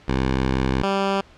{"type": "tone pair in turn", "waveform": "10% pulse", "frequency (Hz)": [65.41, 196.01], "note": ["C2", "G3"], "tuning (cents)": [0, 0], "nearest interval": "octave + perfect fifth", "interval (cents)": 1900, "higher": "second", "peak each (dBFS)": -11, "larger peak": "neither", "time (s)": [[0.08, 0.83], [0.83, 1.21]], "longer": "first", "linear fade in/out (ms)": 5, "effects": ["pink hiss -50 dBFS RMS until 1.37 s", "low-pass 4000 Hz 12 dB/octave"]}